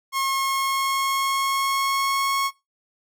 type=tone with pitch glide; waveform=sawtooth; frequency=1081 to 1097.4 Hz; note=C#6 to C#6; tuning=-44 to -18 cents; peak=-18 dBFS; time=0.12-2.51 s; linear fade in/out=50 ms; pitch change=+26 cents; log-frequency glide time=0.31-2.38 s; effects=noise-tail reverb RT60 0.2 s tail -17 dB re dry